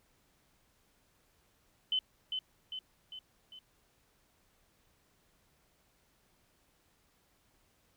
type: tone with echo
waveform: sine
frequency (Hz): 3043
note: F#7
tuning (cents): +48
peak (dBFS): -28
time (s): 1.92-1.99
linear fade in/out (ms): 2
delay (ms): 400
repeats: 4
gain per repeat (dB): -5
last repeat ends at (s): 3.59
effects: pink hiss -71 dBFS RMS until 7.96 s